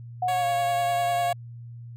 sine tone with pitch glide, 729 to 699.3 Hz, F#5 to F5, -26 to +2 cents, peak -22 dBFS, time 0.22-1.33 s, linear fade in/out 5 ms, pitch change -72 cents, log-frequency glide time 0.37-0.45 s
10% pulse tone with vibrato, 554.4 Hz, C#5, in tune, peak -23 dBFS, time 0.28-1.33 s, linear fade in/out 5 ms, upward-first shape triangle, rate 10 Hz, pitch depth 22 cents each way
effects added 118 Hz sine -38 dBFS peak until 1.96 s

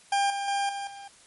40% pulse tone with level steps, 799 Hz, G5, 33 cents sharp, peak -21 / -28 / -24 / -31 / -40 dBFS, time 0.12-1.08 s, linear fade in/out 5 ms, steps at 0.3 / 0.48 / 0.69 / 0.87 s, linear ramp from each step 2 ms, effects white hiss -55 dBFS RMS until 1.26 s + MP3 48 kbps

